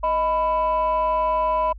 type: tone pair together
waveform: sine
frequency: 627 / 995.3 Hz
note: D#5 / B5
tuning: +13 / +13 cents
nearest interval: minor sixth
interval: 800 cents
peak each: -21 / -18 dBFS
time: 0.03-1.73 s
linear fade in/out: 10 ms
effects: tanh soft clip ceiling -15 dBFS + added 50 Hz sine -36 dBFS peak until 1.78 s